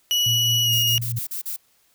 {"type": "tone with pitch glide", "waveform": "35% pulse", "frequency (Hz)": [2931, 2871], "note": ["F#7", "F7"], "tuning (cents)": [-17, 47], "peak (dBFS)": -16, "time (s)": [0.11, 0.98], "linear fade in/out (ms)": 0, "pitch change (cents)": -36, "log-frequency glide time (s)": [0.64, 0.7]}
{"type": "tone with tremolo", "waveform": "sine", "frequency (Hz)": 117.3, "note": "A#2", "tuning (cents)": 11, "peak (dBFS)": -23, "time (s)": [0.26, 1.19], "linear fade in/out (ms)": 5, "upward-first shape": "sine", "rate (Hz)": 4.7, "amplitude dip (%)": 40}
{"type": "noise bursts", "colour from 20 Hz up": "violet", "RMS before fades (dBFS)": -29, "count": 6, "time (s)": [0.72, 1.565], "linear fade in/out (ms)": 10, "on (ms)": 110, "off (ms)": 37}
{"effects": ["white hiss -62 dBFS RMS until 1.94 s"]}